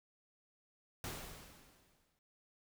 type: noise with exponential decay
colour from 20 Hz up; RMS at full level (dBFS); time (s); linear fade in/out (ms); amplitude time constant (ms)
pink; -42; 1.04-2.19; 1; 250
effects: none